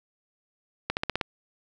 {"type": "accelerating click train", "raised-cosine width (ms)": 0.3, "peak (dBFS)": -10, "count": 6, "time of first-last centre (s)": [0.9, 1.212], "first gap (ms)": 69, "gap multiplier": 0.95, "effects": []}